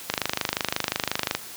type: click train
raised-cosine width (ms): 0.2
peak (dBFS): -5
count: 33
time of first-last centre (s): 0.1-1.35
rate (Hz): 25.6
effects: white hiss -40 dBFS RMS until 1.56 s + high-pass 80 Hz 12 dB/octave